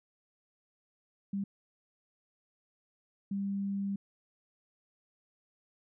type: tone bursts at uneven times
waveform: sine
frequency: 198.2 Hz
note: G3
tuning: 19 cents sharp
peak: -31 dBFS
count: 2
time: 1.33-1.44 / 3.31-3.96 s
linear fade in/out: 5 ms
effects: none